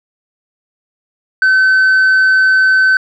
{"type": "tone", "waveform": "sine", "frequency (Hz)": 1528, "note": "G6", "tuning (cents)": -45, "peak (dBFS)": -4, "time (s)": [1.42, 2.97], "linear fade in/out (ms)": 2, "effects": ["tanh soft clip ceiling -6 dBFS"]}